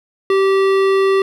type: tone with hard clipping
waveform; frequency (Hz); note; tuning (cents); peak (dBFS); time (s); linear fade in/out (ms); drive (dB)
sine; 388; G4; -18; -13; 0.3-1.22; 2; 15
effects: none